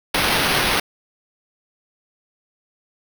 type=noise with sample-and-hold; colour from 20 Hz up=violet; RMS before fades=-19 dBFS; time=0.14-0.8 s; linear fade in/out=5 ms; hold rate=7350 Hz; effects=none